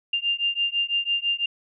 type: beating tone pair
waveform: sine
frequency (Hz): 2794 / 2800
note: F7 / F7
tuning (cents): 0 / +4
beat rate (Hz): 6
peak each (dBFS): -25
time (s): 0.13-1.46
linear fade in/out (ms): 5
effects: none